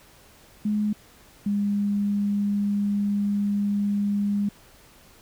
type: tone pair in turn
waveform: sine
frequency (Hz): 210 / 203.4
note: G#3 / G#3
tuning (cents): +19 / -36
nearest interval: minor second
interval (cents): 55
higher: first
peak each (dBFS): -21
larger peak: neither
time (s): 0.65-0.93 / 1.46-4.49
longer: second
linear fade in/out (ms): 5
effects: pink hiss -53 dBFS RMS until 5.21 s